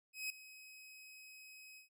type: tone with ADSR envelope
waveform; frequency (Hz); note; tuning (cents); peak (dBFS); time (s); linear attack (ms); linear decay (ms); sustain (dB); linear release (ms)
sawtooth; 2538; D#7; +34; -34; 0.13-1.89; 170; 3; -17; 120
effects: none